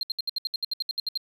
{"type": "tone bursts", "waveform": "triangle", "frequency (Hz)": 4186, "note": "C8", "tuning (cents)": 0, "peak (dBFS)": -23, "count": 14, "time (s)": [0.01, 1.175], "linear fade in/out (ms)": 2, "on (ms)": 21, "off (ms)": 67, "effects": ["tanh soft clip ceiling -19 dBFS", "10-bit"]}